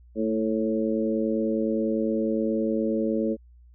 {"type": "harmonic tone with a mistuned harmonic", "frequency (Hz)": 109.8, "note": "A2", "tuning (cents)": -3, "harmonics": [2, 3, 4, 5], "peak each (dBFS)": [-26, -28, -29, -30], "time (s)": [0.15, 3.37], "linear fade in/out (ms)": 50, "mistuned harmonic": 2, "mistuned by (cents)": 21, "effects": ["added 60 Hz sine -49 dBFS peak until 3.74 s"]}